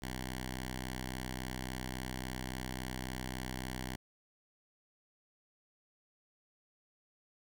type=tone with notch filter; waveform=5% pulse; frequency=63.6 Hz; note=C2; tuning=48 cents flat; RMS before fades=-41 dBFS; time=0.02-3.96 s; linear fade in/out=5 ms; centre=500 Hz; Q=0.83; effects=11-bit